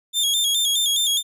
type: tone with vibrato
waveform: sawtooth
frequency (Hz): 3445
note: A7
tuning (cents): -37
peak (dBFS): -15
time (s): 0.13-1.23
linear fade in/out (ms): 50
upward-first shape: square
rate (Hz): 4.8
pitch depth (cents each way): 68
effects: resampled to 32000 Hz